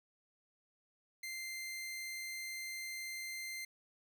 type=tone; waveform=sawtooth; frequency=2087 Hz; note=C7; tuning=5 cents flat; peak=-38 dBFS; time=1.23-3.65 s; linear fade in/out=5 ms; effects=12-bit